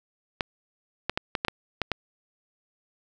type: clicks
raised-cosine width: 0.3 ms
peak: -9 dBFS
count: 8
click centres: 0.408 / 1.096 / 1.175 / 1.352 / 1.449 / 1.483 / 1.817 / 1.917 s
effects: none